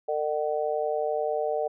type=harmonic tone; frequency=151 Hz; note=D3; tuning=48 cents sharp; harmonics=3 / 4 / 5; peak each=-29 / -28 / -31 dBFS; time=0.08-1.68 s; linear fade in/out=10 ms; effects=none